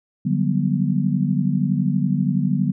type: chord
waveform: sine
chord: G major seventh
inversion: second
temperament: just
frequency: 147 / 183.75 / 196 / 245 Hz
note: D3 / F#3 / G3 / B3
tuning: +2 / -12 / 0 / -14 cents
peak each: -22 / -22 / -23 / -24 dBFS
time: 0.25-2.72 s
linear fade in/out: 10 ms
effects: none

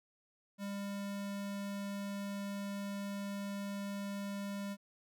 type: tone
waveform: square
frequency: 200.2 Hz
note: G3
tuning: 37 cents sharp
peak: -39 dBFS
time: 0.58-4.77 s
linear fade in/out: 50 ms
effects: none

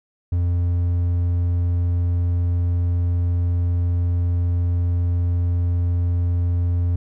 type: tone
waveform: triangle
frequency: 87.31 Hz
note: F2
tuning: in tune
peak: -15 dBFS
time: 0.32-6.96 s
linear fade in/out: 5 ms
effects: none

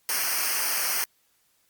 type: noise with comb filter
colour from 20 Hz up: white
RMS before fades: -26 dBFS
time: 0.09-1.04 s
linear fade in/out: 0 ms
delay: 0.27 ms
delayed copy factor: -0.95
effects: white hiss -67 dBFS RMS until 1.69 s + Opus 48 kbps

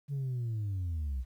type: linear sweep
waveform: sine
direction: down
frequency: 144.3 to 59.7 Hz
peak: -29 dBFS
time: 0.08-1.25 s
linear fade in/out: 50 ms
effects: tanh soft clip ceiling -30 dBFS + 11-bit

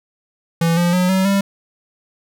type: tone with pitch steps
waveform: square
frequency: 166.8 / 173.98 / 181.48 / 189.29 / 197.45 Hz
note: E3 / F3 / F#3 / F#3 / G3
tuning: +21 / -6 / -33 / +40 / +13 cents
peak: -14 dBFS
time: 0.61-1.41 s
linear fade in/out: 5 ms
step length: 160 ms
effects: none

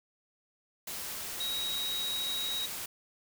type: tone in noise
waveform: sine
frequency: 3816 Hz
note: A#7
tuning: 40 cents sharp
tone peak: -32 dBFS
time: 1.4-2.66 s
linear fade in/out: 5 ms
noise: white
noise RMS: -39 dBFS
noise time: 0.87-2.86 s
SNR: +4 dB
effects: none

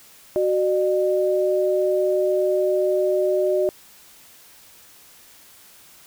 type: tone pair together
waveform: sine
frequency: 372.2 / 605 Hz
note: F#4 / D#5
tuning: +10 / -49 cents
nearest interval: minor sixth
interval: 841 cents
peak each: -20 dBFS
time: 0.36-3.69 s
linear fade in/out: 0 ms
effects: white hiss -49 dBFS RMS until 6.06 s

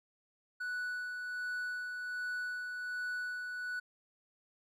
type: tone with tremolo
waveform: triangle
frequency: 1480 Hz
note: F#6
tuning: in tune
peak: -33 dBFS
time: 0.6-3.8 s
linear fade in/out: 10 ms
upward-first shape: sine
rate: 1.3 Hz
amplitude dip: 35%
effects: none

